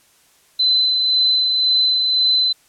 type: tone with tremolo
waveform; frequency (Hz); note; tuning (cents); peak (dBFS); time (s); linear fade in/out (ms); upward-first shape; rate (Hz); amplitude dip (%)
sine; 4038; B7; +38; -12; 0.59-2.53; 10; sine; 1.9; 30
effects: white hiss -55 dBFS RMS until 2.68 s + low-pass 12000 Hz 12 dB/octave